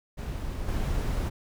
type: noise with level steps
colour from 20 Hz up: brown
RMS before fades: -33 / -28 dBFS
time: 0.17-1.3 s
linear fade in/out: 20 ms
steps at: 0.68 s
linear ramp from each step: 5 ms
effects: none